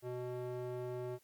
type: tone with band-pass filter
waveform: square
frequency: 124.3 Hz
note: B2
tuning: 12 cents sharp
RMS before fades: -41 dBFS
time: 0.02-1.19 s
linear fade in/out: 50 ms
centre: 450 Hz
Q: 1.6
effects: white hiss -70 dBFS RMS until 1.23 s + MP3 96 kbps